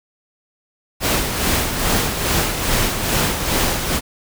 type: noise with tremolo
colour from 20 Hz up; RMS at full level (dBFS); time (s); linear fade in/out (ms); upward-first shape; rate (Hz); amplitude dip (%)
pink; -17; 1-4.01; 50; sine; 2.4; 50
effects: none